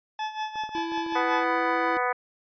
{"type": "tone with tremolo", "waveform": "40% pulse", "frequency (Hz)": 863, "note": "A5", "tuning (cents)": -34, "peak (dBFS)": -26, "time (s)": [0.19, 1.44], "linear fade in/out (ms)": 2, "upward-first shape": "sine", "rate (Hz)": 5.4, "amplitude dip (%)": 75}
{"type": "clicks", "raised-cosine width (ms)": 1, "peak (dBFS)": -31, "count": 8, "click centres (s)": [0.557, 0.637, 0.692, 0.781, 0.92, 0.977, 1.064, 1.124]}
{"type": "tone", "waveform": "square", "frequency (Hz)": 332.4, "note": "E4", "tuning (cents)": 15, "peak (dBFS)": -31, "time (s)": [0.75, 1.97], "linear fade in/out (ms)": 0}
{"type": "harmonic tone", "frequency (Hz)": 247.9, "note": "B3", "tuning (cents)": 7, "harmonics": [2, 3, 4, 5, 6, 7, 8, 9], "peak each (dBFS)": [-30, -29, -30, -30, -33, -34, -36, -38], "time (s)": [1.15, 2.13], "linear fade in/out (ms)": 10}
{"effects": ["resampled to 11025 Hz"]}